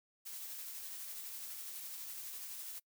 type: noise with tremolo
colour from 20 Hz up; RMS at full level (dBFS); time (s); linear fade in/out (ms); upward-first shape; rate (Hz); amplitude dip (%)
blue; -45; 0.25-2.8; 20; sine; 12; 25
effects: noise-tail reverb RT60 0.1 s tail -24 dB re dry